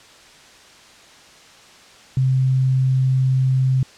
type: tone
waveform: sine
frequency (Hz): 130.9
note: C3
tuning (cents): +1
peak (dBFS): -14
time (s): 2.17-3.83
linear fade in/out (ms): 2
effects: white hiss -46 dBFS RMS until 3.97 s + low-pass 6000 Hz 12 dB/octave